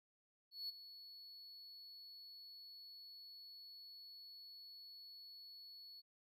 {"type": "tone with ADSR envelope", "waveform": "triangle", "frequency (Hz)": 4400, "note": "C#8", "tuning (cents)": -14, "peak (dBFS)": -40, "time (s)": [0.51, 6.02], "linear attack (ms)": 180, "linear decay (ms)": 17, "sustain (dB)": -13, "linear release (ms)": 29, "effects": []}